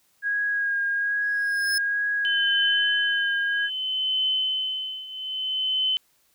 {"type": "tone with vibrato", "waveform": "sine", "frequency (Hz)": 1639, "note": "G#6", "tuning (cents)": -23, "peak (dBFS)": -22, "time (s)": [0.22, 3.7], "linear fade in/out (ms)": 50, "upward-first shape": "sine", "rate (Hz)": 1.2, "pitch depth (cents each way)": 19}
{"type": "tone with exponential growth", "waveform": "sawtooth", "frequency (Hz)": 5190, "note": "E8", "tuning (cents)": -28, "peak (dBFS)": -20, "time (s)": [1.22, 1.78], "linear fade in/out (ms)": 2, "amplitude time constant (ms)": 120}
{"type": "tone with tremolo", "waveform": "sine", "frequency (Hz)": 3048, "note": "G7", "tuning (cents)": -49, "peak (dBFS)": -20, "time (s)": [2.25, 5.97], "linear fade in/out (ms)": 0, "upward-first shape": "triangle", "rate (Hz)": 0.62, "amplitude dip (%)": 85}
{"effects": ["white hiss -65 dBFS RMS until 6.34 s"]}